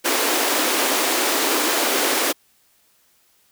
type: high-pass noise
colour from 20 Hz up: pink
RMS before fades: -20 dBFS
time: 0.04-2.33 s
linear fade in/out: 20 ms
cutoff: 270 Hz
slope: 48 dB/octave
effects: white hiss -60 dBFS RMS until 3.51 s